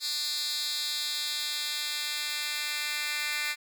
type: tone with high-pass filter sweep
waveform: 10% pulse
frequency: 297.4 Hz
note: D4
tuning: 22 cents sharp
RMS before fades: -32 dBFS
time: 0-3.56 s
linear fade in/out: 50 ms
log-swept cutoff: 4200 to 2400 Hz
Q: 2.9
effects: none